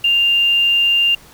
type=tone with quantisation; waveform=sine; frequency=2794 Hz; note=F7; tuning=in tune; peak=-11 dBFS; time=0.04-1.15 s; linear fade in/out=5 ms; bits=6; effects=pink hiss -44 dBFS RMS until 1.33 s